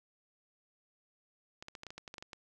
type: clicks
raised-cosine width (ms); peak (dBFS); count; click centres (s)
0.2; -28; 12; 1.625 / 1.684 / 1.752 / 1.834 / 1.867 / 1.905 / 1.98 / 2.078 / 2.141 / 2.182 / 2.225 / 2.332
effects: none